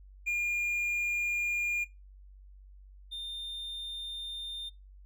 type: tone pair in turn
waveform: triangle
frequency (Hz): 2416 / 3620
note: D7 / A7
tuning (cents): +48 / +48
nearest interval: perfect fifth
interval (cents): 700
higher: second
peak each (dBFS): -26 / -35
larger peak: first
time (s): 0.26-1.85 / 3.11-4.7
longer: neither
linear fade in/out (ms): 20
effects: noise-tail reverb RT60 0.2 s tail -20 dB re dry + added 48 Hz sine -50 dBFS peak until 5.05 s